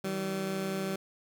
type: tone pair together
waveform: 20% pulse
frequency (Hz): 160 / 192.37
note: D#3 / G3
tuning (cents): +49 / -32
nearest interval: minor third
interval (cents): 319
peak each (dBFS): -35 / -27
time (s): 0.04-0.96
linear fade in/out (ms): 5
effects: 11-bit

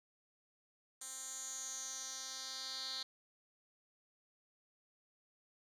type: tone with band-pass filter sweep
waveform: 10% pulse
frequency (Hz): 263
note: C4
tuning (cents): +9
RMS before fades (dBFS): -45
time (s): 1.01-3.03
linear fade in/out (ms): 5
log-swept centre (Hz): 8000 to 4300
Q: 5
effects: none

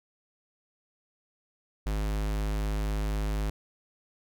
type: tone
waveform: square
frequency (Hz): 52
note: G#1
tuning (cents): +3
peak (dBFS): -28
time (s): 1.86-3.5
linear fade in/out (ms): 5
effects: none

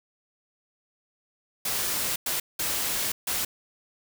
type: noise bursts at uneven times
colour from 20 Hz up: white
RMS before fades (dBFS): -28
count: 4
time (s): 1.65-2.16 / 2.26-2.4 / 2.59-3.12 / 3.27-3.45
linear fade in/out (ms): 5
effects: none

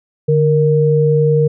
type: tone pair together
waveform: sine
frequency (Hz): 148.08 / 466.2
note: D3 / A#4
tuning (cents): +15 / 0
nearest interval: octave + minor sixth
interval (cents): 1985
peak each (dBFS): -12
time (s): 0.28-1.48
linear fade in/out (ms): 10
effects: none

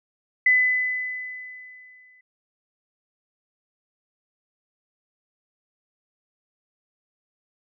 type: tone with exponential decay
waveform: sine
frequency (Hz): 2007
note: B6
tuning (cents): +27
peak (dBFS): -13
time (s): 0.46-2.21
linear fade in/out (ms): 5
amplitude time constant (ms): 380
effects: none

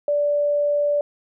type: tone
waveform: sine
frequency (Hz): 583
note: D5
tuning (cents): -13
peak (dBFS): -17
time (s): 0.08-1.01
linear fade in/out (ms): 2
effects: none

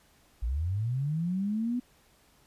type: linear sweep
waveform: sine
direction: up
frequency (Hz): 51.9 to 250.7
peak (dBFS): -27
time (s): 0.42-1.8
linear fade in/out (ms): 10
effects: pink hiss -63 dBFS RMS until 2.46 s + resampled to 32000 Hz

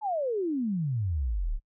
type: exponential sweep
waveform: sine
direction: down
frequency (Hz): 888 to 30.87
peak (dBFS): -26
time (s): 0.01-1.6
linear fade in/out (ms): 50
effects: noise-tail reverb RT60 0.1 s tail -26 dB re dry

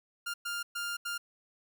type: tone bursts at uneven times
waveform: sawtooth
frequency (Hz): 1400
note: F6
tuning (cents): +4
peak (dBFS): -30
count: 4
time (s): 0.26-0.34 / 0.45-0.63 / 0.75-0.97 / 1.05-1.18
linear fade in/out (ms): 10
effects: none

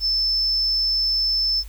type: tone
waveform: sine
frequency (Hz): 5274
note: E8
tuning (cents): 0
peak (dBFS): -18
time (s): 0-1.64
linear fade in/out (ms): 50
effects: added 50 Hz sine -34 dBFS peak until 1.68 s + white hiss -50 dBFS RMS until 1.68 s

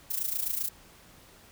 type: noise with amplitude modulation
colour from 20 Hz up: violet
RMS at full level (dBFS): -28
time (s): 0.1-0.69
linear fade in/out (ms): 10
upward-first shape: sine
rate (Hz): 27.7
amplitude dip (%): 75
effects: pink hiss -55 dBFS RMS until 1.51 s

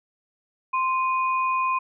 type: tone pair together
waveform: sine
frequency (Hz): 1042.8 / 2477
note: C6 / D#7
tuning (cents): -6 / -8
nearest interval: octave + minor third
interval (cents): 1498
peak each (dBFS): -21 / -30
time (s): 0.73-1.79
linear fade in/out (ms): 10
effects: none

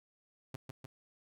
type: tone with echo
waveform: sawtooth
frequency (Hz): 130.81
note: C3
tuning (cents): 0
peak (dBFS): -34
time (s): 0.54-0.56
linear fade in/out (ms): 5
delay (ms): 150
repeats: 2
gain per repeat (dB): -3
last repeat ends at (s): 0.86
effects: none

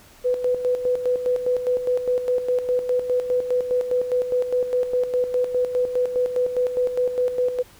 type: tone with tremolo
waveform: sine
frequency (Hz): 498.2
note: B4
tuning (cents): +15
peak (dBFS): -17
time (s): 0.24-7.63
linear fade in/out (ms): 20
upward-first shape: square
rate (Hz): 4.9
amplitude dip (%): 60
effects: pink hiss -50 dBFS RMS until 7.79 s

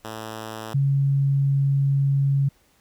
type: tone pair in turn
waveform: 5% pulse / sine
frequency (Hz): 110 / 138.59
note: A2 / C#3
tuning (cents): 0 / 0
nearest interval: major third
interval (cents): 400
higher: second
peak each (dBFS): -21 / -17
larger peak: second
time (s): 0.04-0.74 / 0.74-2.49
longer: second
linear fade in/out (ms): 10
effects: pink hiss -61 dBFS RMS until 2.8 s

